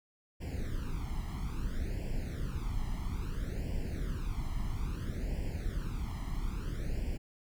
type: noise with flanger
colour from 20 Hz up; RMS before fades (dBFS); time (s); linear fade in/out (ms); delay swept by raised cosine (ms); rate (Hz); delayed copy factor
brown; -35; 0.4-7.18; 20; 0.39 to 0.99; 0.6; +0.9
effects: none